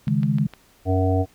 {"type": "chord", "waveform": "sine", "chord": "C# suspended second", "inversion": "none", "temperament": "just", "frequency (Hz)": [138.59, 155.92, 207.9], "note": ["C#3", "D#3", "G#3"], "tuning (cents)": [0, 4, 2], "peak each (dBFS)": -22, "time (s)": [0.07, 0.47], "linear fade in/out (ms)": 5}
{"type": "click train", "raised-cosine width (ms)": 0.3, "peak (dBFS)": -22, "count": 4, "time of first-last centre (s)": [0.08, 0.537], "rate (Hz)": 6.57}
{"type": "harmonic tone", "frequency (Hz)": 93.5, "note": "F#2", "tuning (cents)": 19, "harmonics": [1, 3, 5, 7, 8], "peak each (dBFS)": [-19, -24, -26, -27, -28], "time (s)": [0.85, 1.26], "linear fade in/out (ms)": 50}
{"effects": ["pink hiss -56 dBFS RMS until 1.34 s"]}